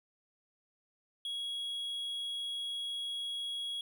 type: tone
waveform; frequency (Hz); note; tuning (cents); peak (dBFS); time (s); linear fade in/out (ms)
triangle; 3322; G#7; 0; -34; 1.25-3.81; 2
effects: none